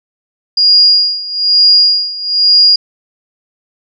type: tone with tremolo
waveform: sine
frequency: 4852 Hz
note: D#8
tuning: 44 cents flat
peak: -3 dBFS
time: 0.57-2.76 s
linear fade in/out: 5 ms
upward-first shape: sine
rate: 1.1 Hz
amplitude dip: 85%
effects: none